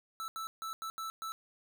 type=tone bursts at uneven times; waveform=square; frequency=1318.5 Hz; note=E6; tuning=in tune; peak=-38 dBFS; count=6; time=0.2-0.28 / 0.36-0.47 / 0.62-0.73 / 0.82-0.9 / 0.98-1.1 / 1.22-1.32 s; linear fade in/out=0 ms; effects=none